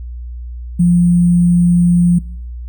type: tone with sample-and-hold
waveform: sine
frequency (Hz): 174.61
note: F3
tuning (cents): 0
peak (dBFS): -7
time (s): 0.79-2.19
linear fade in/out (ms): 10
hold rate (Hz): 8820
effects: noise-tail reverb RT60 0.8 s tail -25 dB re dry + added 60 Hz sine -24 dBFS peak until 2.68 s